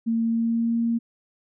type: tone with pitch glide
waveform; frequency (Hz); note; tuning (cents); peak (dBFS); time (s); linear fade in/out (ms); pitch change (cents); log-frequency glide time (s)
sine; 228.2 to 231.9; A#3 to A#3; -37 to -9; -20; 0.06-0.99; 20; +28; 0.23-0.78
effects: none